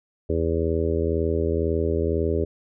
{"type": "harmonic tone", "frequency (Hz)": 82, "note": "E2", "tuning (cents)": -9, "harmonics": [1, 2, 3, 4, 5, 6, 7], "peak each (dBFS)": [-25, -33, -31, -29, -25, -30, -33], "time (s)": [0.29, 2.45], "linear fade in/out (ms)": 10, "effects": []}